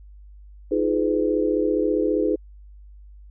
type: chord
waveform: sine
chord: F half-diminished seventh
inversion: third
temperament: just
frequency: 314.3 / 349.2 / 419.1 / 502.9 Hz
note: Eb4 / F4 / Ab4 / Cb5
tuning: +18 / 0 / +16 / +31 cents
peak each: -23 / -27 / -23 / -25 dBFS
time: 0.71-2.36 s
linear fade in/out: 10 ms
effects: added 50 Hz sine -42 dBFS peak until 3.3 s